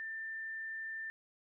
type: tone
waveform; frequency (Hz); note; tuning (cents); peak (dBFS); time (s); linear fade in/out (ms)
sine; 1786; A6; +25; -39; 0-1.1; 0
effects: none